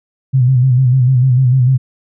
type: tone with vibrato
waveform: sine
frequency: 128 Hz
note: C3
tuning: 38 cents flat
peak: -7 dBFS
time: 0.33-1.78 s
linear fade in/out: 20 ms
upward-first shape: square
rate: 6.7 Hz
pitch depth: 61 cents each way
effects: none